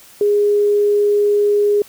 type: tone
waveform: sine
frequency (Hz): 412.2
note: G#4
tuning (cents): -13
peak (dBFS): -11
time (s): 0.21-1.82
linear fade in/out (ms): 2
effects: white hiss -44 dBFS RMS until 1.88 s